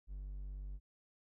triangle tone, 48.51 Hz, G1, 17 cents flat, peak -40 dBFS, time 0.07-0.8 s, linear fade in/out 50 ms, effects none

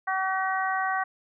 harmonic tone, 380 Hz, F#4, 46 cents sharp, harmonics 2 / 3 / 4 / 5, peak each -28 / -30 / -31 / -32 dBFS, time 0.07-1.04 s, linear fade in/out 10 ms, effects none

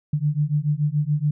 sine beating tone pair, 145.2 / 152.2 Hz, D3 / D#3, -19 / -38 cents, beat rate 7 Hz, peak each -22 / -22 dBFS, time 0.13-1.31 s, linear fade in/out 5 ms, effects none

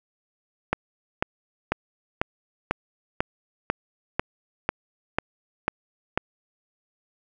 click train, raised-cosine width 0.5 ms, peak -6 dBFS, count 12, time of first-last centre 0.73-6.176 s, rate 2.02 Hz, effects none

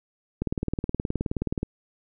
click train, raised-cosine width 3 ms, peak -13 dBFS, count 24, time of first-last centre 0.42-1.631 s, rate 19 Hz, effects none

